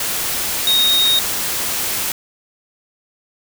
sine tone in noise, 3729 Hz, A#7, in tune, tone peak -12 dBFS, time 0.67-1.19 s, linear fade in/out 2 ms, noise white, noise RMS -21 dBFS, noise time 0-2.12 s, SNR +6 dB, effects none

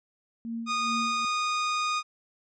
sine tone with tremolo, 230 Hz, A#3, 23 cents flat, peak -30 dBFS, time 0.45-1.25 s, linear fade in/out 0 ms, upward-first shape sine, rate 2.4 Hz, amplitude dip 80%
sawtooth tone, 1233 Hz, D#6, 16 cents flat, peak -22 dBFS, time 0.66-2.03 s, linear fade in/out 50 ms
effects resampled to 16000 Hz

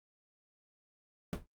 brown noise with exponential decay, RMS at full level -28 dBFS, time 1.33-1.46 s, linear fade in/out 0 ms, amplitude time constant 27 ms, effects Opus 48 kbps

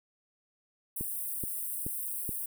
white high-pass noise, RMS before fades -36 dBFS, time 0.96-2.46 s, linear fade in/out 5 ms, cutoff 8500 Hz, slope 96 dB/octave
click train, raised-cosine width 3 ms, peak -24 dBFS, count 4, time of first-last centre 1.01-2.292 s, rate 2.34 Hz
effects none

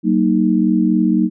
sine chord, D# minor, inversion first, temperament equal with one note detuned, 189.32 / 233.1 / 311.1 Hz, F#3 / A#3 / D#4, +40 / 0 / 0 cents, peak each -16 dBFS, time 0.03-1.3 s, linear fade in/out 50 ms, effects none

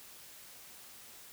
silence, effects white hiss -53 dBFS RMS until 1.32 s

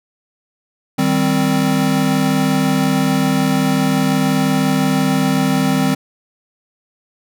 square chord, C minor, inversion first, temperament equal, 155.56 / 196 / 261.6 Hz, Eb3 / G3 / C4, 0 / 0 / 0 cents, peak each -20 / -19 / -17 dBFS, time 0.98-5.95 s, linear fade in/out 10 ms, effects none

